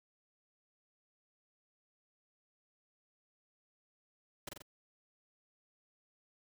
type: noise with echo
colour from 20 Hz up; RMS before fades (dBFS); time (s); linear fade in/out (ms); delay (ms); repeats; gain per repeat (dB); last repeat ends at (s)
pink; -43; 4.47-4.49; 5; 44; 3; -3; 4.622
effects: none